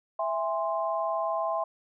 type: chord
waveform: sine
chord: E augmented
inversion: none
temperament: equal with one note detuned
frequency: 659.3 / 818.7 / 1046.5 Hz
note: E5 / G#5 / B#5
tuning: 0 / -25 / 0 cents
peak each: -29 / -33 / -31 dBFS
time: 0.19-1.64 s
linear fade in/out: 5 ms
effects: none